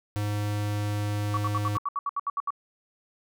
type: tone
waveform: square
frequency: 103.83 Hz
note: G#2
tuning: in tune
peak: -27 dBFS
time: 0.16-1.77 s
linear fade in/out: 0 ms
type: tone bursts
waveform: sine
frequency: 1133 Hz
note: C#6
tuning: 37 cents sharp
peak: -25 dBFS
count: 12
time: 1.34-2.505 s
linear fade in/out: 2 ms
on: 32 ms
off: 71 ms
effects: none